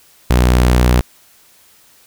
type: tone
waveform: sawtooth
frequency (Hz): 61.4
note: B1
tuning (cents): -9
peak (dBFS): -5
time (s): 0.3-1.01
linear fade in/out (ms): 5
effects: white hiss -49 dBFS RMS until 2.06 s